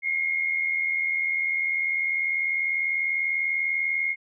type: tone with amplitude modulation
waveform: sine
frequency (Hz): 2146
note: C7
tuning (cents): +43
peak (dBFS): -20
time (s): 0.02-4.16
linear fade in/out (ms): 50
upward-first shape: sine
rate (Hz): 80.1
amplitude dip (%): 60
effects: none